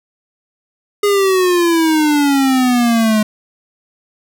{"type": "exponential sweep", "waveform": "square", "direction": "down", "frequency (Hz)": [413.8, 211.5], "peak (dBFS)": -11, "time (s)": [1.03, 3.23], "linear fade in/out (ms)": 5, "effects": []}